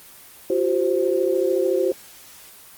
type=chord; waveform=sine; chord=F suspended second; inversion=none; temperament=equal with one note detuned; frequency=349.2 / 382.8 / 523.3 Hz; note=F4 / G4 / C5; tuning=0 / -41 / 0 cents; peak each=-23 / -21 / -22 dBFS; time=0.5-1.92 s; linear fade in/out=2 ms; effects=white hiss -45 dBFS RMS until 2.77 s + Opus 24 kbps